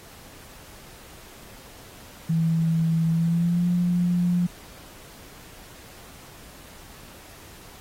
sine tone with pitch glide, 163.5 to 176.25 Hz, E3 to F3, -14 to +16 cents, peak -19 dBFS, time 2.29-4.47 s, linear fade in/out 10 ms, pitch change +130 cents, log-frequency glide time 3.1-3.68 s, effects pink hiss -47 dBFS RMS until 7.8 s + AAC 48 kbps

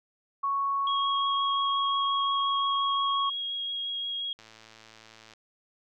sine tone, 1108.7 Hz, C#6, in tune, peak -25 dBFS, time 0.43-3.3 s, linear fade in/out 10 ms
sine tone with vibrato, 3287 Hz, G#7, 19 cents flat, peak -30 dBFS, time 0.87-4.33 s, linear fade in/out 2 ms, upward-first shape triangle, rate 5.7 Hz, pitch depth 12 cents each way
click train, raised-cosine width 0.2 ms, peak -33 dBFS, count 106, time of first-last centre 4.39-5.336 s, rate 111 Hz
effects none

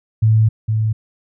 sine tone pair in turn, 110 / 109.49 Hz, A2 / A2, 0 / -8 cents, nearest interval unison, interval 8 cents, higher first, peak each -9 / -14 dBFS, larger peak first, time 0.22-0.49 / 0.68-0.93 s, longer first, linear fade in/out 10 ms, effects none

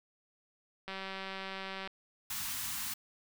click train, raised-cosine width 0.3 ms, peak -25 dBFS, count 192, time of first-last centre 0.88-1.875 s, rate 192 Hz
white band-stop noise, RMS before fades -38 dBFS, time 2.3-2.94 s, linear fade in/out 5 ms, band 270 to 820 Hz, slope 48 dB/octave
effects none

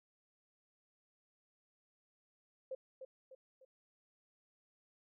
sine tone with echo, 524 Hz, C5, 2 cents sharp, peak -39 dBFS, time 2.71-2.75 s, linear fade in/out 5 ms, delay 300 ms, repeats 3, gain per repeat -7 dB, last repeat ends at 3.65 s, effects none

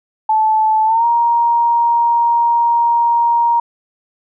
sine tone with pitch glide, 871 to 938.9 Hz, A5 to A#5, -18 to +12 cents, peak -10 dBFS, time 0.29-3.6 s, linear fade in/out 5 ms, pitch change +130 cents, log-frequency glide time 0.85-1.05 s, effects none

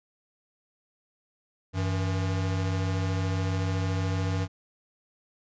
square tone pair together, 94.63 / 162.3 Hz, F#2 / E3, +39 / -27 cents, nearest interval major sixth, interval 934 cents, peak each -27 / -34 dBFS, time 1.73-4.48 s, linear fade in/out 50 ms, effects resampled to 16000 Hz

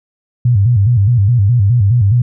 sine tone with vibrato, 110 Hz, A2, in tune, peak -7 dBFS, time 0.45-2.22 s, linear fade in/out 5 ms, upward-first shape square, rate 4.8 Hz, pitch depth 180 cents each way, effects none

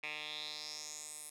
10% pulse tone with band-pass filter sweep, 151.3 Hz, D#3, 48 cents flat, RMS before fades -45 dBFS, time 0.03-1.3 s, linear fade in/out 5 ms, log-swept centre 2500 to 10000 Hz, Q 4.2, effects none

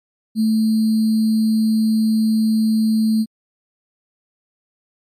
sine tone with sample-and-hold, 220 Hz, A3, in tune, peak -13 dBFS, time 0.35-3.26 s, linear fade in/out 50 ms, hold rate 4410 Hz, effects MP3 64 kbps

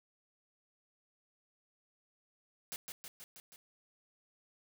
white noise with echo, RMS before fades -42 dBFS, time 2.72-2.76 s, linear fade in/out 0 ms, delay 160 ms, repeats 5, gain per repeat -3 dB, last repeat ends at 3.56 s, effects none

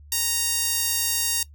sawtooth tone with high-pass filter, 931 Hz, A#5, 2 cents flat, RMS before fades -24 dBFS, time 0.12-1.43 s, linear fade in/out 2 ms, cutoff 5800 Hz, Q 0.69, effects noise-tail reverb RT60 0.1 s tail -20 dB re dry + added 73 Hz sine -44 dBFS peak until 1.54 s

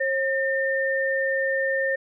sine tone pair together, 538 / 1809.6 Hz, C5 / A6, +48 / +48 cents, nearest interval octave + major sixth, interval 2100 cents, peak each -24 dBFS, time 0-1.96 s, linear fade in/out 10 ms, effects none

